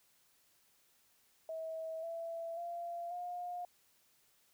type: tone with pitch steps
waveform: sine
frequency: 645 / 666.2 / 688.1 / 710.7 Hz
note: E5 / E5 / F5 / F5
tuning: -38 / +18 / -26 / +30 cents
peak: -39 dBFS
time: 1.49-3.65 s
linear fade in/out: 2 ms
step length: 540 ms
effects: white hiss -71 dBFS RMS until 4.53 s